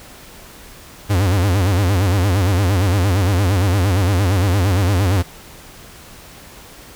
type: tone with vibrato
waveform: 45% pulse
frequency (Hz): 94.5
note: F#2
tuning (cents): +37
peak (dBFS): -13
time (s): 1.09-5.23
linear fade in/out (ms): 20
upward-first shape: sine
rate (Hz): 8.7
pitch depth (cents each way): 160
effects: pink hiss -40 dBFS RMS until 6.95 s